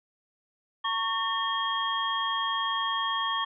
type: tone cluster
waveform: sine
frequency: 909 / 1110 / 1809 / 3245 Hz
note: A#5 / C#6 / A6 / G#7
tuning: -44 / +2 / +48 / -41 cents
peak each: -35 / -29 / -34 / -31 dBFS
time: 0.84-3.45 s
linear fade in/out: 10 ms
effects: none